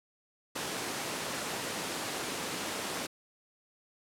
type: high-pass noise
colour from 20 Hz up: pink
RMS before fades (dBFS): -36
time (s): 0.55-3.07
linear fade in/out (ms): 10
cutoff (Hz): 230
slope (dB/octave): 12
effects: low-pass 11000 Hz 12 dB/octave